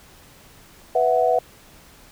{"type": "chord", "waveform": "sine", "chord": "B suspended fourth", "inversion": "none", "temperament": "equal", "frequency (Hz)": [493.9, 659.3, 740], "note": ["B4", "E5", "F#5"], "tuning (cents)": [0, 0, 0], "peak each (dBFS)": -20, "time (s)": [0.95, 1.39], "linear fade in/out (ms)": 5, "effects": ["pink hiss -49 dBFS RMS until 2.11 s"]}